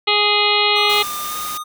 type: harmonic tone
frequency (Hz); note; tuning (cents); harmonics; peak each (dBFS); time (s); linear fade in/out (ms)
415.3; G#4; 0; 1 / 2 / 3 / 5 / 6 / 7 / 8 / 9 / 10; -22 / -22 / -22 / -22 / -22 / -22 / -22 / -22 / -22; 0.07-1.03; 10
type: tone with pitch glide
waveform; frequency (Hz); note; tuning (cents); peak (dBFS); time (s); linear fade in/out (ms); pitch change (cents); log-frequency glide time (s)
square; 1200 to 1229.5; D6 to D#6; +37 to -21; -26; 0.75-1.64; 20; +42; 1.26-1.35
type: noise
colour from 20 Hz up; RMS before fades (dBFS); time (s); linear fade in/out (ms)
white; -29; 0.89-1.58; 10
effects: none